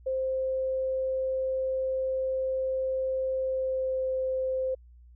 sine tone with pitch glide, 524 to 520.7 Hz, C5 to C5, +2 to -8 cents, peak -26 dBFS, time 0.06-4.75 s, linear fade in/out 10 ms, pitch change -10 cents, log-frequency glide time 3.38-4.1 s, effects added 60 Hz sine -50 dBFS peak until 5.15 s

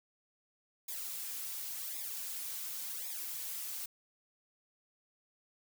blue noise with flanger, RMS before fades -41 dBFS, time 0.88-3.86 s, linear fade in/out 5 ms, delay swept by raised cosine 0.67 to 4.97 ms, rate 0.91 Hz, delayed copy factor -0.85, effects none

